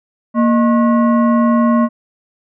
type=tone with frequency modulation; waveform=sine; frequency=233.1 Hz; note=A#3; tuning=in tune; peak=-9 dBFS; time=0.34-1.89 s; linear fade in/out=50 ms; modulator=849 Hz; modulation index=0.71; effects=none